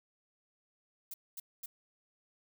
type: noise bursts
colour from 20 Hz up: violet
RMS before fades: -43 dBFS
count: 3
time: 1.11-1.66 s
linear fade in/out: 5 ms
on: 30 ms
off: 230 ms
effects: none